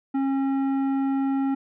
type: tone with tanh clipping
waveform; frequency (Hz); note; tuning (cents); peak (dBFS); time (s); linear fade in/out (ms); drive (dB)
sine; 271.6; C#4; -35; -23; 0.14-1.55; 10; 11
effects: none